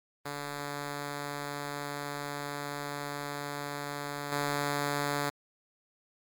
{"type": "tone with level steps", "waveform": "5% pulse", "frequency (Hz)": 144.2, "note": "D3", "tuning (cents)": -31, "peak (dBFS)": [-24, -18], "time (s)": [0.25, 5.3], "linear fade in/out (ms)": 10, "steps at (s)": 4.32, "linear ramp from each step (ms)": 2, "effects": ["Opus 32 kbps"]}